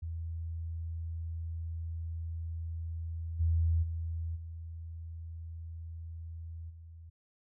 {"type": "tone with level steps", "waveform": "sine", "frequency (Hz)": 82.41, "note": "E2", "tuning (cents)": 0, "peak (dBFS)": [-35, -25, -33, -40, -47], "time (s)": [0.02, 7.1], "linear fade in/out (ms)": 10, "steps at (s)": [3.39, 3.82, 4.35, 6.69], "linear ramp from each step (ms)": 20, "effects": []}